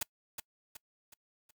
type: noise with echo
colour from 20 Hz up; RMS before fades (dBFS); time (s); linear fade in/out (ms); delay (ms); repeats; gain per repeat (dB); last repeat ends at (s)
white; -33; 0.01-0.03; 5; 370; 4; -7; 1.51
effects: noise-tail reverb RT60 0.1 s tail -25 dB re dry